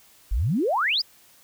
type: exponential sweep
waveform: sine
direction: up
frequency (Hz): 40.87 to 5320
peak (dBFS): -20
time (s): 0.31-1.02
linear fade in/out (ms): 10
effects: white hiss -55 dBFS RMS until 1.43 s